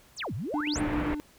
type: exponential two-way sweep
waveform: sine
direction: down then up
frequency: 10220 to 88.7 to 10220 Hz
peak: -31 dBFS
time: 0.16-0.81 s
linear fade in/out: 50 ms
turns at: 0.34 s
type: tone with tremolo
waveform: triangle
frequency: 298.1 Hz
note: D4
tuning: 26 cents sharp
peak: -25 dBFS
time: 0.54-1.2 s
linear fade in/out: 0 ms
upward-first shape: square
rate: 7.6 Hz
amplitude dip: 45%
type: low-pass noise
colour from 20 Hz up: pink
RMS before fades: -32 dBFS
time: 0.75-1.15 s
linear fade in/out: 10 ms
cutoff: 2300 Hz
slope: 24 dB/octave
effects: pink hiss -58 dBFS RMS until 1.38 s